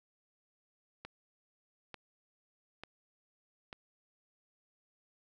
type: click train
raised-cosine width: 0.3 ms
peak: -28 dBFS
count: 4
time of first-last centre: 1.05-3.729 s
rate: 1.12 Hz
effects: none